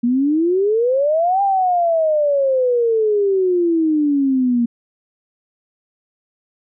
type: exponential two-way sweep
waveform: sine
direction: up then down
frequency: 233.1 to 804 to 233.1 Hz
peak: -13 dBFS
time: 0.03-4.66 s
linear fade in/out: 10 ms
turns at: 1.42 s
effects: none